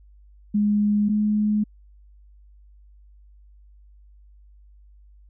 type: tone pair in turn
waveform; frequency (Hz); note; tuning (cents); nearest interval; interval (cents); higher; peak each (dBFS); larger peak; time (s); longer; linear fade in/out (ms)
sine; 207.7 / 210.8; G#3 / G#3; 0 / +26; unison; 26; second; -17 / -18; first; 0.54-1.09 / 1.09-1.64; neither; 10
effects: added 50 Hz sine -48 dBFS peak until 5.29 s